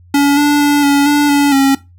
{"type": "tone with pitch steps", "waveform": "square", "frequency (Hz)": [284, 291.6, 289.8, 283.2, 291.4, 285.5, 272.6], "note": ["C#4", "D4", "D4", "C#4", "D4", "D4", "C#4"], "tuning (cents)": [42, -12, -23, 37, -13, -49, -29], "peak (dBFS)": -8, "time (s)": [0.14, 1.75], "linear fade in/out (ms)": 5, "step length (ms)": 230, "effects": ["noise-tail reverb RT60 0.2 s tail -17 dB re dry", "added 88 Hz sine -40 dBFS peak until 1.98 s"]}